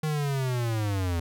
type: linear sweep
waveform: square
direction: down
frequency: 156.9 to 82.41 Hz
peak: -26 dBFS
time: 0.03-1.2 s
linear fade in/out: 5 ms
effects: none